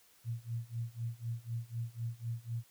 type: tone with tremolo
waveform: sine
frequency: 116.54 Hz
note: A#2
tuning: in tune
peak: -33 dBFS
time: 0.24-2.64 s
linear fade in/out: 50 ms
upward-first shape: sine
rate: 4 Hz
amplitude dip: 95%
effects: white hiss -65 dBFS RMS until 2.7 s